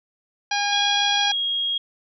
harmonic tone, 814 Hz, G#5, 35 cents flat, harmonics 1 / 2 / 3 / 4 / 5 / 6 / 7, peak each -24 / -27 / -29 / -30 / -31 / -32 / -32 dBFS, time 0.51-1.32 s, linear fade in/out 5 ms
sine tone with pitch glide, 3322 to 3272 Hz, G#7 to G#7, 0 to -26 cents, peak -21 dBFS, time 0.72-1.78 s, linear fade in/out 5 ms, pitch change -26 cents, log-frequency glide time 1.11-1.46 s
effects none

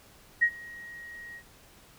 sine tone with ADSR envelope, 1888 Hz, A#6, 22 cents sharp, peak -17 dBFS, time 0.41-1.43 s, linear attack 19 ms, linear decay 68 ms, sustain -24 dB, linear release 69 ms, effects pink hiss -56 dBFS RMS until 1.98 s

